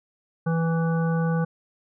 harmonic tone, 164.81 Hz, E3, in tune, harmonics 1 / 3 / 5 / 7 / 9, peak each -21 / -30 / -35 / -37 / -36 dBFS, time 0.46-1.45 s, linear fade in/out 10 ms, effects none

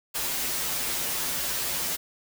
white noise with comb filter, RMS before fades -29 dBFS, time 0.14-1.97 s, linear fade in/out 20 ms, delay 9.7 ms, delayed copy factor -0.85, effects none

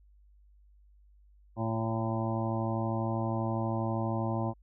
harmonic tone with a mistuned harmonic, 112.4 Hz, A2, 37 cents sharp, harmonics 1 / 2 / 3 / 5 / 6 / 7 / 8 / 9, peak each -32 / -35 / -37 / -39 / -40 / -40 / -41 / -42 dBFS, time 1.56-4.54 s, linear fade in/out 50 ms, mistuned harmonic 8, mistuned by +24 cents, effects added 50 Hz sine -57 dBFS peak until 4.62 s

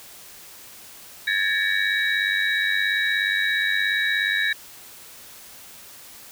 sine tone cluster, 1658 / 1755 / 1854 / 2264 / 3839 Hz, G#6 / A6 / A#6 / C#7 / B7, -3 / -5 / -10 / +36 / -50 cents, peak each -25 / -24 / -29 / -29 / -27 dBFS, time 1.27-4.53 s, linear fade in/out 5 ms, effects white hiss -44 dBFS RMS until 6.31 s

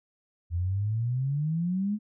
sine exponential sweep, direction up, 83.1 to 215.9 Hz, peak -25 dBFS, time 0.5-1.99 s, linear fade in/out 50 ms, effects none

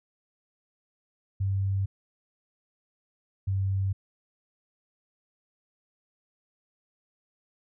sine tone pair in turn, 97.4 / 96.78 Hz, G2 / G2, -11 / -22 cents, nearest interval unison, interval 11 cents, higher first, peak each -24 dBFS, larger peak neither, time 1.4-1.86 / 3.47-3.93 s, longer neither, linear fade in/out 10 ms, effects none

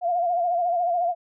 sine tone with vibrato, 698.5 Hz, F5, in tune, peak -20 dBFS, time 0.01-1.15 s, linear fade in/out 50 ms, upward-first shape sine, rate 14 Hz, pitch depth 64 cents each way, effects none

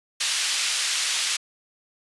pink band-pass noise, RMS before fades -25 dBFS, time 0.2-1.37 s, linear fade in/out 10 ms, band 2700 to 8200 Hz, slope 12 dB/octave, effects resampled to 24000 Hz

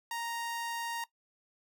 sawtooth tone, 932.3 Hz, A#5, in tune, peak -31 dBFS, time 0.11-1.04 s, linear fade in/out 2 ms, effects noise-tail reverb RT60 0.1 s tail -18 dB re dry

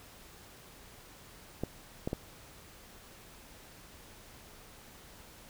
clicks, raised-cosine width 2 ms, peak -19 dBFS, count 3, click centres 1.636 / 2.075 / 2.131 s, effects pink hiss -54 dBFS RMS until 5.49 s

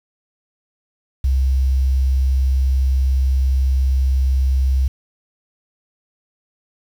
sine tone with quantisation, 65.9 Hz, C2, 13 cents sharp, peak -13 dBFS, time 1.24-4.88 s, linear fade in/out 5 ms, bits 7, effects none

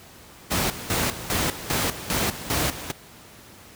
pink noise with tremolo, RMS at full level -23 dBFS, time 0.5-2.92 s, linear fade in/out 20 ms, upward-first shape square, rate 2.5 Hz, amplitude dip 75%, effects pink hiss -47 dBFS RMS until 3.75 s + high-pass 60 Hz 12 dB/octave

